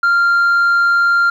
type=tone; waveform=sine; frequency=1391 Hz; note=F6; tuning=7 cents flat; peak=-7 dBFS; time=0.03-1.3 s; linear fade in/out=5 ms; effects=tanh soft clip ceiling -9 dBFS + 8-bit